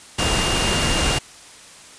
sine tone in noise, 2812 Hz, F7, 11 cents sharp, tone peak -25 dBFS, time 0.18-1.19 s, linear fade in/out 10 ms, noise pink, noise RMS -20 dBFS, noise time 0.18-1.19 s, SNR -8 dB, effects white hiss -43 dBFS RMS until 1.98 s + resampled to 22050 Hz

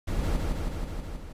brown noise with echo, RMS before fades -28 dBFS, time 0.07-0.37 s, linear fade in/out 10 ms, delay 160 ms, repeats 6, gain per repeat -2 dB, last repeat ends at 1.33 s, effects resampled to 32000 Hz

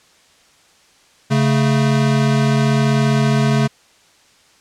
square tone pair together, 139.03 / 220 Hz, C#3 / A3, +5 / 0 cents, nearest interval minor sixth, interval 795 cents, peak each -15 / -18 dBFS, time 1.3-3.68 s, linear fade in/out 20 ms, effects white hiss -52 dBFS RMS until 4.6 s + low-pass 7000 Hz 12 dB/octave

